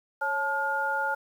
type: tone cluster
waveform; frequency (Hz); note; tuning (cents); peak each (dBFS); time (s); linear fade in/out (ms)
sine; 551 / 869 / 1420; C#5 / A5 / F6; -11 / -22 / +28; -34 / -29 / -28; 0.21-1.15; 10
effects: 9-bit